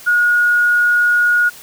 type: tone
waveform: sine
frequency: 1444 Hz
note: F#6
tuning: 43 cents flat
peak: -10 dBFS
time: 0.06-1.5 s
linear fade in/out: 20 ms
effects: white hiss -38 dBFS RMS until 1.62 s